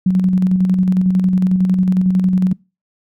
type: tone with tremolo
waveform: sine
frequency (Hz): 185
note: F#3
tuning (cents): 0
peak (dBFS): -9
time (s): 0.06-2.53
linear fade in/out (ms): 5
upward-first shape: square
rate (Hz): 11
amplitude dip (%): 35
effects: noise-tail reverb RT60 0.3 s tail -26 dB re dry